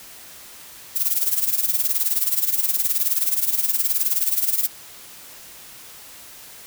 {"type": "noise with tremolo", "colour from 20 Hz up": "violet", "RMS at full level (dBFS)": -18, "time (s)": [0.95, 4.68], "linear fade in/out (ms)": 20, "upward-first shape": "sine", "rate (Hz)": 19, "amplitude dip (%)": 75, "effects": ["white hiss -42 dBFS RMS until 6.66 s"]}